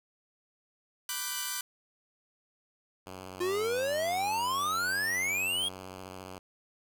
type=chord; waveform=5% pulse; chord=G major seventh; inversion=first; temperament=equal with one note detuned; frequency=987.8 / 1174.7 / 1480 / 1553.6 Hz; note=B5 / D6 / F#6 / G6; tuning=0 / 0 / 0 / -16 cents; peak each=-27 dBFS; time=1.09-1.61 s; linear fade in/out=2 ms
type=tone with vibrato; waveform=5% pulse; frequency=93.4 Hz; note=F#2; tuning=17 cents sharp; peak=-31 dBFS; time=3.06-6.39 s; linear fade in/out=10 ms; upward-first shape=sine; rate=15 Hz; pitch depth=35 cents each way
type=exponential sweep; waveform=square; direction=up; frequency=349.2 to 3322 Hz; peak=-29 dBFS; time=3.4-5.69 s; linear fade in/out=10 ms
effects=none